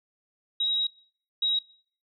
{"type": "tone pair in turn", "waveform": "sine", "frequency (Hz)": [3822, 3822], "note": ["A#7", "A#7"], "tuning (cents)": [43, 43], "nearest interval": "unison", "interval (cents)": 0, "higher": "neither", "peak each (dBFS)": [-23, -22], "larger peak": "second", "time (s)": [[0.6, 0.87], [1.42, 1.59]], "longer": "first", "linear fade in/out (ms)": 5, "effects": ["noise-tail reverb RT60 0.5 s tail -22 dB re dry"]}